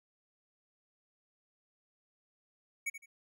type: tone with echo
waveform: square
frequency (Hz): 2240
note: C#7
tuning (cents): +18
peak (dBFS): -33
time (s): 2.86-2.9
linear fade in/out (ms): 10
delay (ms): 80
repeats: 2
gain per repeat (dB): -11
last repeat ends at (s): 3.06
effects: none